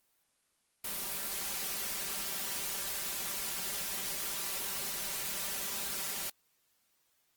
white noise with comb filter, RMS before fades -37 dBFS, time 0.84-6.3 s, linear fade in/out 5 ms, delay 5.1 ms, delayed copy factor +0.7, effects white hiss -74 dBFS RMS until 7.36 s + Opus 24 kbps

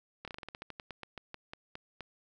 slowing click train, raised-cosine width 0.3 ms, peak -26 dBFS, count 18, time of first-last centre 0.25-2.007 s, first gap 27 ms, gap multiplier 1.15, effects none

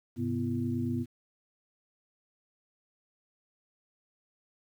sine tone cluster, 102.2 / 130.2 / 246.1 / 336.5 Hz, G#2 / C3 / B3 / E4, -27 / -8 / -6 / +36 cents, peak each -35 / -36 / -31 / -38 dBFS, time 0.16-1.06 s, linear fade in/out 50 ms, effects 10-bit

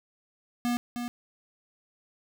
square tone with echo, 241.2 Hz, B3, 41 cents flat, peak -26 dBFS, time 0.65-0.77 s, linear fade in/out 0 ms, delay 310 ms, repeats 1, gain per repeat -6 dB, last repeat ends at 1.08 s, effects none

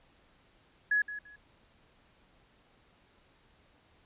sine tone with echo, 1685 Hz, G#6, 25 cents sharp, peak -24 dBFS, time 0.91-1.02 s, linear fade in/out 5 ms, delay 170 ms, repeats 2, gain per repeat -13 dB, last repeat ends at 1.36 s, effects pink hiss -65 dBFS RMS until 4.05 s + resampled to 8000 Hz

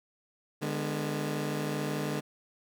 20% pulse chord, G# diminished, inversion second, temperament just, 149.51 / 207.7 / 249.2 Hz, D3 / G#3 / B3, +31 / 0 / +16 cents, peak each -28 / -31 / -34 dBFS, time 0.61-2.21 s, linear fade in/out 20 ms, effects none

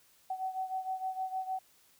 sine beating tone pair, 753 / 759.5 Hz, F#5 / F#5, +30 / +45 cents, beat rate 6.5 Hz, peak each -35 / -39 dBFS, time 0.3-1.59 s, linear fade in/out 5 ms, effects white hiss -65 dBFS RMS until 1.99 s

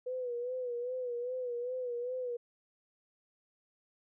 sine tone with vibrato, 493.9 Hz, B4, in tune, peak -34 dBFS, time 0.06-2.37 s, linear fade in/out 10 ms, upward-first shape sine, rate 2.5 Hz, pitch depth 64 cents each way, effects none

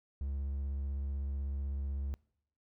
triangle tone with vibrato, 69.3 Hz, C#2, in tune, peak -32 dBFS, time 0.21-2.14 s, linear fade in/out 0 ms, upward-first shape triangle, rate 16 Hz, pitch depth 29 cents each way, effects noise-tail reverb RT60 0.7 s tail -24 dB re dry

